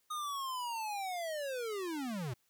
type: linear sweep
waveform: square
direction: down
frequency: 1244.5 to 112 Hz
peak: -37 dBFS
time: 0.1-2.34 s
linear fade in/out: 10 ms
effects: white hiss -75 dBFS RMS until 2.49 s